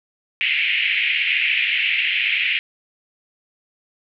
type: band-pass noise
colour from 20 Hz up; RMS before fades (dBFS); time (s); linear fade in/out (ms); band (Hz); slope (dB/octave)
pink; -20; 0.41-2.59; 0; 2100 to 2900; 48
effects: none